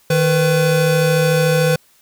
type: tone pair together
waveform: square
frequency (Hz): 155.56 / 500.3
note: D#3 / B4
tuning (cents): 0 / +22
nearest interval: octave + minor sixth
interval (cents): 2022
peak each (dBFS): -16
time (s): 0.1-1.76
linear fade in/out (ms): 5
effects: white hiss -54 dBFS RMS until 2.01 s